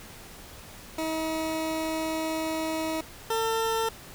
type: tone pair in turn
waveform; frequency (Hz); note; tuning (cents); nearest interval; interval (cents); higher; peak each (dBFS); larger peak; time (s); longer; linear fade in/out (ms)
20% pulse; 318.8 / 449.7; D#4 / A4; +42 / +38; tritone; 596; second; -23 / -20; second; 0.98-3.01 / 3.3-3.89; first; 5
effects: pink hiss -46 dBFS RMS until 4.14 s